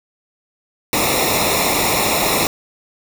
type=noise with comb filter; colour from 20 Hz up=pink; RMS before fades=-17 dBFS; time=0.93-2.47 s; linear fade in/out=0 ms; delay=0.64 ms; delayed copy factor=-0.85; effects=none